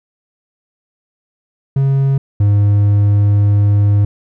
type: tone pair in turn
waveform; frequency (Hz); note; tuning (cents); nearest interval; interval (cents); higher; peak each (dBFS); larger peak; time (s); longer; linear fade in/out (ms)
triangle; 136.5 / 102.26; C#3 / G#2; -26 / -26; perfect fourth; 500; first; -8 / -6; second; 1.76-2.18 / 2.4-4.05; second; 5
effects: none